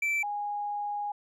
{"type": "tone pair in turn", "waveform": ["triangle", "sine"], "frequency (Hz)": [2330, 823.8], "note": ["D7", "G#5"], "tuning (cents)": [-14, -14], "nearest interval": "octave + tritone", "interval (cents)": 1800, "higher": "first", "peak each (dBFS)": [-24, -30], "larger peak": "first", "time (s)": [[0.02, 0.23], [0.23, 1.12]], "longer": "second", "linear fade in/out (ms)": 5, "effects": ["resampled to 32000 Hz"]}